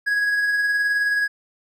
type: tone with tremolo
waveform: triangle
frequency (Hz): 1661.2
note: G#6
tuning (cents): 0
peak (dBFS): -15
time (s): 0.06-1.28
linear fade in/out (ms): 20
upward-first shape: sine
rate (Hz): 19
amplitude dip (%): 30
effects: none